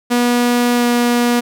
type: tone with pitch glide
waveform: sawtooth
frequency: 242.3 to 240.6 Hz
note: B3 to B3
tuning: -33 to -45 cents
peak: -8 dBFS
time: 0.1-1.41 s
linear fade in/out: 20 ms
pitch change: -12 cents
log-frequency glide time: 0.74-0.85 s
effects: none